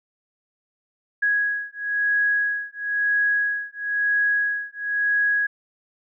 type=beating tone pair; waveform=sine; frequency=1661.2 / 1662.2 Hz; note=G#6 / G#6; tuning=0 / +1 cents; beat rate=1 Hz; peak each=-23 dBFS; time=1.22-5.47 s; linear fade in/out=10 ms; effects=none